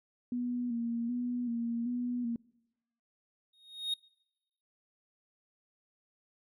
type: tone with vibrato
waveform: sine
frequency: 239 Hz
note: A#3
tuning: 43 cents sharp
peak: -31 dBFS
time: 0.32-2.36 s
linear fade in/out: 2 ms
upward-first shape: square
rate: 1.3 Hz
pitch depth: 40 cents each way
type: tone with exponential growth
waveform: triangle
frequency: 3729 Hz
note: A#7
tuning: in tune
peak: -26 dBFS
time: 3.53-3.94 s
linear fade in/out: 5 ms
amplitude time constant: 88 ms
effects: noise-tail reverb RT60 1.0 s tail -26 dB re dry